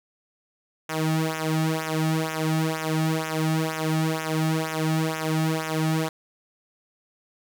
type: tone with flanger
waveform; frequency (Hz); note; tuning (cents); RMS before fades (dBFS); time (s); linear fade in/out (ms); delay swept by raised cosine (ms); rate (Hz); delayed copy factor
sawtooth; 158.6; D#3; +33; -25; 0.89-6.09; 5; 0.22 to 2.02; 2.1; -0.9
effects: none